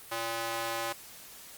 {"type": "tone with high-pass filter", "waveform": "square", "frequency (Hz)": 114.8, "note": "A#2", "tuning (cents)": -26, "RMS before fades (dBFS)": -34, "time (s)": [0.11, 0.93], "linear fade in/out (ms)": 10, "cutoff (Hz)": 700, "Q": 0.98, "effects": ["white hiss -49 dBFS RMS until 1.57 s", "Opus 32 kbps"]}